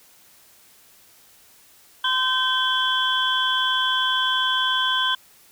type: tone cluster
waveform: sine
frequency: 1027 / 1548 / 3100 / 3377 Hz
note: C6 / G6 / G7 / G#7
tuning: -33 / -22 / -20 / +28 cents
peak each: -24 dBFS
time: 2.04-5.15 s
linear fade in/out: 5 ms
effects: tanh soft clip ceiling -9 dBFS + white hiss -53 dBFS RMS until 5.51 s